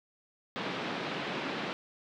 pink band-pass noise, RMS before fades -36 dBFS, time 0.56-1.73 s, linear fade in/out 0 ms, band 170 to 3800 Hz, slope 24 dB/octave, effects none

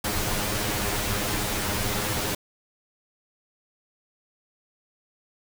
pink noise with comb filter, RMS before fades -27 dBFS, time 0.04-2.35 s, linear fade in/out 5 ms, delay 9.7 ms, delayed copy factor +0.95, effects none

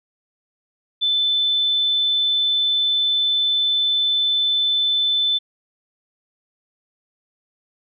sine tone, 3520 Hz, A7, in tune, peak -16 dBFS, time 1.01-5.39 s, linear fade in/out 20 ms, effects none

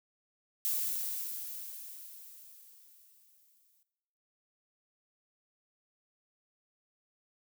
violet noise with exponential decay, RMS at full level -31 dBFS, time 0.65-3.83 s, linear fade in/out 0 ms, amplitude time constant 690 ms, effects noise-tail reverb RT60 1.0 s tail -17 dB re dry

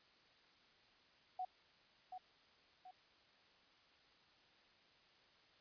sine tone with echo, 740 Hz, F#5, in tune, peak -40 dBFS, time 1.39-1.45 s, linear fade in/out 5 ms, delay 730 ms, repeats 2, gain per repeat -7 dB, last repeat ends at 2.91 s, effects white hiss -69 dBFS RMS until 5.6 s + resampled to 11025 Hz

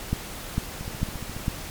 two click trains, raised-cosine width 5 ms, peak -11 / -22 dBFS, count 4 / 9, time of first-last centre 0.13-1.481 / 0.81-1.366 s, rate 2.22 / 14.4 Hz, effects pink hiss -37 dBFS RMS until 1.7 s + MP3 96 kbps

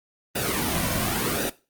pink noise with flanger, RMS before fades -25 dBFS, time 0.35-1.5 s, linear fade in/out 10 ms, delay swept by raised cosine 0.92 to 2.42 ms, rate 0.91 Hz, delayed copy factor -0.75, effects noise-tail reverb RT60 0.3 s tail -18 dB re dry + Opus 32 kbps

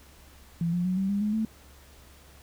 sine tone with pitch steps, 168.5 / 176.16 / 184.18 / 192.55 / 201.3 / 210.5 / 220 Hz, E3 / F3 / F#3 / G3 / G3 / G#3 / A3, +38 / +15 / -8 / -31 / +46 / +24 / 0 cents, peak -24 dBFS, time 0.61-1.45 s, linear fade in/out 2 ms, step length 120 ms, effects added 69 Hz sine -53 dBFS peak until 2.42 s + pink hiss -55 dBFS RMS until 2.42 s

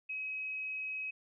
sine tone, 2546 Hz, D#7, 39 cents sharp, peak -36 dBFS, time 0.09-1.11 s, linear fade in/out 10 ms, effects none

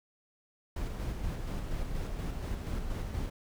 brown noise with tremolo, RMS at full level -34 dBFS, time 0.76-3.3 s, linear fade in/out 5 ms, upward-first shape square, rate 4.2 Hz, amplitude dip 30%, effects none

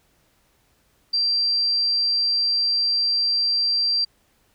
sine tone, 4715 Hz, D8, 6 cents sharp, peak -18 dBFS, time 1.13-4.05 s, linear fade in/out 10 ms, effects pink hiss -63 dBFS RMS until 4.54 s

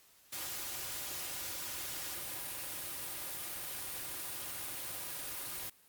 white noise with comb filter, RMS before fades -41 dBFS, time 0.32-5.7 s, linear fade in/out 10 ms, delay 4.5 ms, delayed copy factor -0.55, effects white hiss -64 dBFS RMS until 5.88 s + Opus 48 kbps

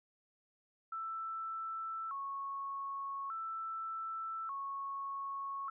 sine tone with vibrato, 1209 Hz, D6, 50 cents sharp, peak -38 dBFS, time 0.92-5.7 s, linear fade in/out 5 ms, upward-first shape square, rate 0.42 Hz, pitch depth 160 cents each way, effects none

